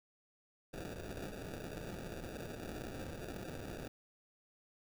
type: noise with sample-and-hold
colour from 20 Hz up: blue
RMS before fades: -45 dBFS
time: 0.73-3.88 s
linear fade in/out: 10 ms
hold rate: 1050 Hz
effects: none